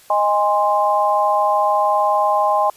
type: chord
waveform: sine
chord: Ab major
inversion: second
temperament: equal with one note detuned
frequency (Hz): 622.3 / 819.2 / 1046.5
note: Eb5 / Ab5 / C6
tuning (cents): 0 / -24 / 0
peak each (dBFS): -19 / -17 / -18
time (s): 0.1-2.7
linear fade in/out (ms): 2
effects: white hiss -48 dBFS RMS until 2.76 s + resampled to 32000 Hz